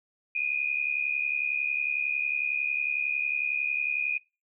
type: tone pair together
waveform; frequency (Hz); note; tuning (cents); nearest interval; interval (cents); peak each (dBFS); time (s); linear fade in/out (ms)
sine; 2425 / 2496; D#7 / D#7; -45 / +5; unison; 50; -29 / -29; 0.35-4.18; 5
effects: noise-tail reverb RT60 0.3 s tail -24 dB re dry